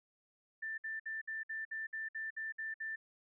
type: tone bursts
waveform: sine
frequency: 1776 Hz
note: A6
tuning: 16 cents sharp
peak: -38 dBFS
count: 11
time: 0.62-2.96 s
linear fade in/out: 10 ms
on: 160 ms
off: 58 ms
effects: none